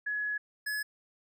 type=tone pair in turn; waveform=sine / square; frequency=1689 / 1698.8 Hz; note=G#6 / G#6; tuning=+29 / +39 cents; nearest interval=unison; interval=10 cents; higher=second; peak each=-30 / -32 dBFS; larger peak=first; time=0.06-0.38 / 0.66-0.83 s; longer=first; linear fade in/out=10 ms; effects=none